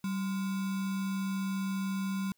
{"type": "tone with sample-and-hold", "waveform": "sine", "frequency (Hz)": 192.8, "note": "G3", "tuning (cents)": -28, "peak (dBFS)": -30, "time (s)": [0.04, 2.32], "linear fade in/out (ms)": 2, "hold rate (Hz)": 1225, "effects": ["white hiss -74 dBFS RMS until 2.37 s"]}